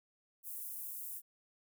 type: high-pass noise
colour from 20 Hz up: pink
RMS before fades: -44 dBFS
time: 0.43-1.22 s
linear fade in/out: 50 ms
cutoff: 11000 Hz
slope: 24 dB/octave
effects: none